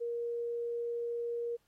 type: tone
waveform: sine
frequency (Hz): 471.6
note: A#4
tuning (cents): +20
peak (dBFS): -33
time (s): 0-1.57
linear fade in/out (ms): 20
effects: pink hiss -75 dBFS RMS until 1.67 s + AAC 48 kbps